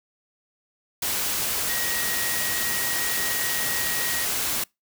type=tone in noise; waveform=sine; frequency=1894 Hz; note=A#6; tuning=27 cents sharp; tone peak=-31 dBFS; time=1.69-4.25 s; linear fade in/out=5 ms; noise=white; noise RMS=-26 dBFS; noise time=1.02-4.64 s; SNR=-8 dB; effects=noise-tail reverb RT60 0.2 s tail -26 dB re dry